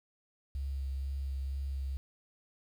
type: tone with vibrato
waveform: sine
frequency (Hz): 68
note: C#2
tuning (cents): -33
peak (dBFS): -33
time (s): 0.55-1.97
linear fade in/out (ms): 0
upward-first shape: sine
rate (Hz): 2.1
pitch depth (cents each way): 18
effects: 10-bit